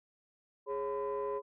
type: tone cluster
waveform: sine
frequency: 412.5 / 549 / 1010 Hz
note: G#4 / C#5 / B5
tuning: -12 / -17 / +39 cents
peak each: -34 / -38 / -38 dBFS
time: 0.66-1.42 s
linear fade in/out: 50 ms
effects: tanh soft clip ceiling -28 dBFS